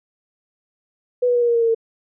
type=tone with pitch steps; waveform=sine; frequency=493.9 / 487.9 / 482.1 / 476.2 / 470.5 / 464.8 / 459.2 / 453.7 Hz; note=B4 / B4 / B4 / A#4 / A#4 / A#4 / A#4 / A#4; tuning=0 / -21 / -42 / +37 / +16 / -5 / -26 / -47 cents; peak=-14 dBFS; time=1.22-1.748 s; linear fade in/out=10 ms; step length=66 ms; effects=none